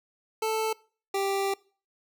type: tone pair in turn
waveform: 25% pulse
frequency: 440 / 392.8 Hz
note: A4 / G4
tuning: 0 / +4 cents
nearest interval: major second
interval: 196 cents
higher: first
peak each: -22 dBFS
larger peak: neither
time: 0.42-0.73 / 1.14-1.54 s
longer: second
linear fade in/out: 5 ms
effects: noise-tail reverb RT60 0.4 s tail -23 dB re dry